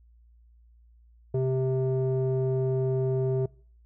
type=tone with low-pass filter; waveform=square; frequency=130.81 Hz; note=C3; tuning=in tune; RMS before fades=-26 dBFS; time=1.34-3.46 s; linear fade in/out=5 ms; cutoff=490 Hz; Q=6.5; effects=noise-tail reverb RT60 0.5 s tail -25 dB re dry + added 58 Hz sine -54 dBFS peak until 3.85 s